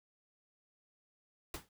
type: noise with exponential decay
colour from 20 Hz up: pink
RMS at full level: -39 dBFS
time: 1.54-1.69 s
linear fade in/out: 2 ms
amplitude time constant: 31 ms
effects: none